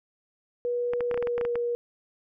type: tone with pitch glide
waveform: sine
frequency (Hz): 484.4 to 477.2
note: B4 to A#4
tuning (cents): -34 to +41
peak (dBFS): -25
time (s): 0.65-1.75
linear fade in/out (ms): 0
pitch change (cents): -25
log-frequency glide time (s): 1.04-1.51
type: clicks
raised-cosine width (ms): 0.5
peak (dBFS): -19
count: 11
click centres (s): 0.935 / 1.007 / 1.113 / 1.143 / 1.176 / 1.226 / 1.272 / 1.38 / 1.412 / 1.451 / 1.556
effects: none